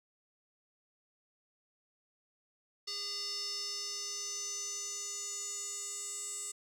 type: tone with band-pass filter sweep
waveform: square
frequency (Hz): 406.1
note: G#4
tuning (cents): -39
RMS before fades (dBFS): -40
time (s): 2.87-6.52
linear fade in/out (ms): 10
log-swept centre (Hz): 4900 to 7900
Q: 7.2
effects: none